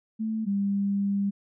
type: tone pair in turn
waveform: sine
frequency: 220 / 199.56 Hz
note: A3 / G3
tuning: 0 / +31 cents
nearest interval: major second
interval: 169 cents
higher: first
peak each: -26 / -23 dBFS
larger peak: second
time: 0.19-0.46 / 0.46-1.31 s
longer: second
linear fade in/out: 20 ms
effects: none